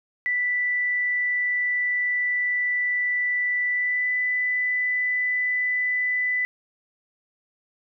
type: tone with pitch glide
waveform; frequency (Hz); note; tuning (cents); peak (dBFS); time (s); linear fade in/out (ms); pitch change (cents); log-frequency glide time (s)
sine; 1975.5 to 1993.8; B6 to B6; 0 to +16; -21; 0.26-6.45; 0; +16; 3.7-4.11
effects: none